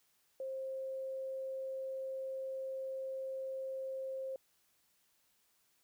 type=tone; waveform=sine; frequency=530 Hz; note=C5; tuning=22 cents sharp; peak=-38 dBFS; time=0.4-4.36 s; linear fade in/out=2 ms; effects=white hiss -74 dBFS RMS until 5.83 s